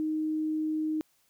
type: tone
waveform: sine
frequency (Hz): 311.1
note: D#4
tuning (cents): 0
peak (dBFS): -27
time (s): 0-1.01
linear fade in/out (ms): 0
effects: white hiss -69 dBFS RMS until 1.29 s